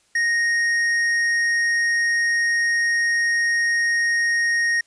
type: tone with tanh clipping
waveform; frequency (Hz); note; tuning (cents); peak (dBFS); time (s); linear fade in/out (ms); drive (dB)
triangle; 1864.7; A#6; 0; -19; 0.15-4.81; 5; 13
effects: white hiss -61 dBFS RMS until 4.86 s + resampled to 22050 Hz